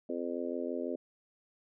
harmonic tone, 86 Hz, F2, 26 cents flat, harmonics 3 / 4 / 5 / 6 / 7, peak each -38 / -39 / -40 / -41 / -41 dBFS, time 0.09-0.96 s, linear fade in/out 5 ms, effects none

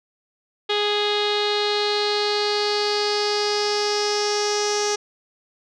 sawtooth tone with low-pass filter sweep, 415.3 Hz, G#4, in tune, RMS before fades -22 dBFS, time 0.69-4.96 s, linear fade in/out 10 ms, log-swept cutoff 3600 to 5900 Hz, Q 5.8, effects none

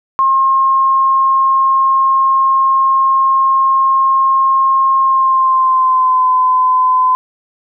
sine tone with pitch glide, 1070 to 1019.9 Hz, C6 to C6, +38 to -45 cents, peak -8 dBFS, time 0.19-7.15 s, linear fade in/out 0 ms, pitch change -83 cents, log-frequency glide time 5-6.28 s, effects none

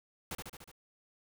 pink noise with echo, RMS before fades -40 dBFS, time 0.31-0.35 s, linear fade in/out 2 ms, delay 73 ms, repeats 5, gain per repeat -3 dB, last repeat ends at 0.715 s, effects none

